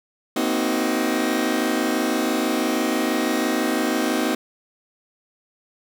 sawtooth chord, C half-diminished seventh, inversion third, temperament just, 235.5 / 261.6 / 314 / 376.7 Hz, Bb3 / C4 / Eb4 / Gb4, +18 / 0 / +16 / +31 cents, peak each -22 / -21 / -20 / -24 dBFS, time 0.36-4.35 s, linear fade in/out 5 ms, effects none

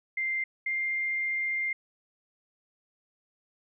sine tone pair in turn, 2093 / 2105 Hz, C7 / C7, 0 / +10 cents, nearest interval unison, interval 10 cents, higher second, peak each -27 dBFS, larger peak neither, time 0.17-0.44 / 0.66-1.73 s, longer second, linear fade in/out 5 ms, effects none

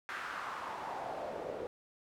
pink noise with band-pass filter sweep, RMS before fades -41 dBFS, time 0.09-1.67 s, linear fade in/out 0 ms, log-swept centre 1600 to 460 Hz, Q 2.8, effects none

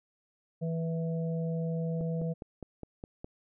harmonic tone, 164.2 Hz, E3, 6 cents flat, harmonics 1 / 3 / 4, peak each -30 / -38 / -43 dBFS, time 0.61-2.34 s, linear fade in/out 20 ms
click train, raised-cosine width 2 ms, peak -27 dBFS, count 7, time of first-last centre 2.01-3.245 s, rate 4.86 Hz
effects none

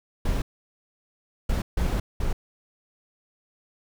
brown noise bursts at uneven times, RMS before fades -24 dBFS, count 4, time 0.25-0.42 / 1.49-1.62 / 1.77-2 / 2.2-2.33 s, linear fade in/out 5 ms, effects none

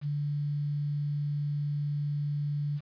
sine tone with quantisation, 145.9 Hz, D3, 11 cents flat, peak -28 dBFS, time 0.01-2.81 s, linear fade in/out 50 ms, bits 9, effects resampled to 11025 Hz

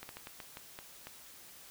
slowing click train, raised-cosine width 0.3 ms, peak -28 dBFS, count 8, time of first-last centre 0.03-1.07 s, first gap 61 ms, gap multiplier 1.29, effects white hiss -54 dBFS RMS until 1.7 s

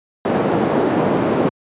white band-pass noise, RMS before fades -17 dBFS, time 0.25-1.49 s, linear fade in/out 2 ms, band 160 to 490 Hz, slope 12 dB/octave, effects high-pass 100 Hz 12 dB/octave + resampled to 8000 Hz

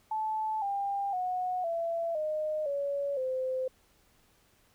sine tone with pitch steps, 870 / 797.8 / 731.6 / 670.9 / 615.2 / 564.1 / 517.3 Hz, A5 / G5 / F#5 / E5 / D#5 / C#5 / C5, -20 / +30 / -20 / +30 / -20 / +30 / -20 cents, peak -29 dBFS, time 0.11-3.68 s, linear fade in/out 5 ms, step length 510 ms, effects pink hiss -66 dBFS RMS until 4.74 s

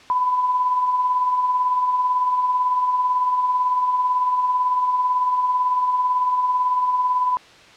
sine tone with tremolo, 1000 Hz, B5, 21 cents sharp, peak -15 dBFS, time 0.1-7.37 s, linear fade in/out 0 ms, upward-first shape sine, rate 18 Hz, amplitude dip 40%, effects white hiss -46 dBFS RMS until 7.76 s + low-pass 4000 Hz 12 dB/octave

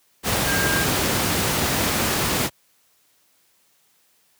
sine tone in noise, 1603 Hz, G6, 38 cents sharp, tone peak -23 dBFS, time 0.45-0.86 s, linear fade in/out 50 ms, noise pink, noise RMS -21 dBFS, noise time 0.23-2.5 s, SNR -5 dB, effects white hiss -62 dBFS RMS until 4.39 s + high-pass 80 Hz 12 dB/octave

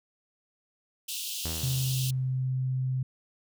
pink high-pass noise, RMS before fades -35 dBFS, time 1.08-2.11 s, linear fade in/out 10 ms, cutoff 2700 Hz, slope 96 dB/octave
sawtooth tone with exponential decay, 80.6 Hz, E2, 38 cents flat, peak -28 dBFS, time 1.45-2.51 s, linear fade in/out 0 ms, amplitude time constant 230 ms
sine tone with pitch glide, 130.81 to 129.68 Hz, C3 to C3, 0 to -15 cents, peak -26 dBFS, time 1.63-3.03 s, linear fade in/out 5 ms, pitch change -15 cents, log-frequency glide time 1.77-2.3 s
effects none

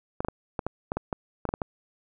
clicks, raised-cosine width 1 ms, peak -14 dBFS, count 12, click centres 0.205 / 0.248 / 0.285 / 0.592 / 0.666 / 0.919 / 0.97 / 1.128 / 1.453 / 1.49 / 1.539 / 1.618 s, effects none

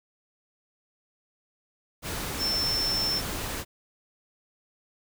sine tone in noise, 5360 Hz, E8, 28 cents sharp, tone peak -25 dBFS, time 2.38-3.22 s, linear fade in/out 50 ms, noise pink, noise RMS -33 dBFS, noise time 2.02-3.65 s, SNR +5 dB, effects none

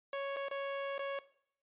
sawtooth tone with dropouts, 554.4 Hz, C#5, in tune, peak -32 dBFS, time 0.13-1.19 s, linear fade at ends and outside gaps 2 ms, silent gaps 0.363-0.367 / 0.485-0.512 / 0.981-0.992 s, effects noise-tail reverb RT60 0.6 s tail -17 dB re dry + resampled to 8000 Hz

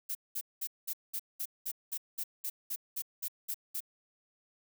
violet noise bursts, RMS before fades -36 dBFS, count 15, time 0.09-3.805 s, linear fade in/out 10 ms, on 61 ms, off 200 ms, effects none

